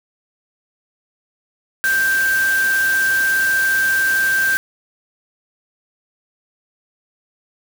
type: tone in noise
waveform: sine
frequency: 1571 Hz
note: G6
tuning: 3 cents sharp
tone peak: -14 dBFS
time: 1.84-4.57 s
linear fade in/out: 0 ms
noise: white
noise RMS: -27 dBFS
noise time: 1.84-4.57 s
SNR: +10 dB
effects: none